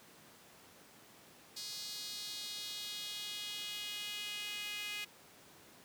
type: tone with high-pass filter sweep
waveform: sawtooth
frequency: 415.3 Hz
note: G#4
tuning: in tune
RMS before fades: -43 dBFS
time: 1.56-5.05 s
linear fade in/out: 10 ms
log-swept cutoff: 4500 to 2500 Hz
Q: 3.2
effects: pink hiss -59 dBFS RMS until 5.84 s + high-pass 150 Hz 12 dB/octave